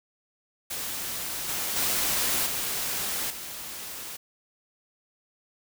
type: noise with level steps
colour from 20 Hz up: white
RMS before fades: -33 / -30 / -26 / -30 / -38 dBFS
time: 0.7-4.17 s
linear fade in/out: 10 ms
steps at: 1.48 / 1.76 / 2.46 / 3.3 s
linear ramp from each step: 5 ms
effects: none